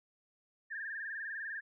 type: tone with vibrato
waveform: sine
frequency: 1702 Hz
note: G#6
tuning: 42 cents sharp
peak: -38 dBFS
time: 0.7-1.61 s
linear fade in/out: 20 ms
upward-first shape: sine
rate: 20 Hz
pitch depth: 120 cents each way
effects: none